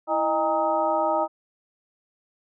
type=tone cluster; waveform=sine; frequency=328.9 / 620 / 806 / 931 / 1264 Hz; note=E4 / D#5 / G5 / A#5 / D#6; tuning=-4 / -6 / +48 / -2 / +27 cents; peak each=-31 / -24 / -27 / -26 / -29 dBFS; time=0.07-1.28 s; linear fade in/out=50 ms; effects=none